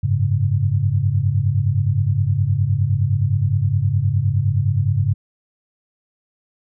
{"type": "chord", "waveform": "sine", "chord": "F# suspended second", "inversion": "none", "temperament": "equal with one note detuned", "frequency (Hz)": [94.17, 103.83, 138.59], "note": ["F#2", "G#2", "C#3"], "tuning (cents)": [31, 0, 0], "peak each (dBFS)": [-21, -18, -20], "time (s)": [0.03, 5.14], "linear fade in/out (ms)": 10, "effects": []}